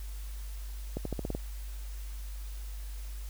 accelerating click train, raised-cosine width 2 ms, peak -20 dBFS, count 7, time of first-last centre 0.97-1.35 s, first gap 83 ms, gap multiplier 0.89, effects added 50 Hz sine -37 dBFS peak until 3.29 s + white hiss -53 dBFS RMS until 3.29 s

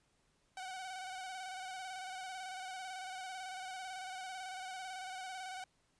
sawtooth tone with vibrato, 749 Hz, F#5, 21 cents sharp, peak -39 dBFS, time 0.57-5.64 s, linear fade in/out 2 ms, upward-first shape square, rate 18 Hz, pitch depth 35 cents each way, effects pink hiss -75 dBFS RMS until 5.99 s + resampled to 22050 Hz

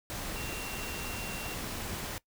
sine tone in noise, 2746 Hz, F7, 30 cents flat, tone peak -42 dBFS, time 0.36-1.54 s, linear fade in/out 0 ms, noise pink, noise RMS -38 dBFS, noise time 0.1-2.18 s, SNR -7 dB, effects noise-tail reverb RT60 0.1 s tail -20 dB re dry

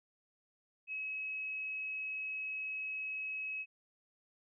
sine tone, 2563 Hz, E7, 49 cents flat, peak -37 dBFS, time 0.87-3.66 s, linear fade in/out 50 ms, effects none

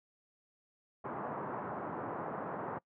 white band-pass noise, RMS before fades -40 dBFS, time 1.04-2.79 s, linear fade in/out 10 ms, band 120 to 1200 Hz, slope 24 dB/octave, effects noise-tail reverb RT60 0.1 s tail -24 dB re dry + low-pass 2000 Hz 12 dB/octave

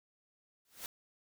white noise with exponential growth, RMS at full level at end -39 dBFS, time 0.65-0.86 s, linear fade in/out 1 ms, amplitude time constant 44 ms, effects none

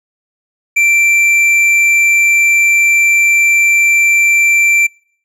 sine tone with tanh clipping, 2349 Hz, D7, in tune, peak -9 dBFS, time 0.76-4.87 s, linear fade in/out 10 ms, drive 8 dB, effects noise-tail reverb RT60 0.6 s tail -26 dB re dry

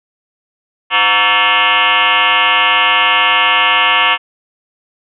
sine tone with frequency modulation, 1951 Hz, B6, 22 cents flat, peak -8 dBFS, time 0.9-4.18 s, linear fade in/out 50 ms, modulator 205 Hz, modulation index 5.5, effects none

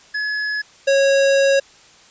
square tone pair in turn, 1698 / 549.6 Hz, G#6 / C#5, +38 / -15 cents, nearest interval octave + minor sixth, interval 1953 cents, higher first, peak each -21 / -13 dBFS, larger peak second, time 0.14-0.62 / 0.87-1.6 s, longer second, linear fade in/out 10 ms, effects white hiss -48 dBFS RMS until 2.1 s + resampled to 16000 Hz

